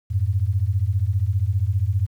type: beating tone pair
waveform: sine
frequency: 89.9 / 104.9 Hz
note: F#2 / G#2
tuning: -49 / +18 cents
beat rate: 15 Hz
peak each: -21 / -21 dBFS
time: 0.1-2.07 s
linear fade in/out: 20 ms
effects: 9-bit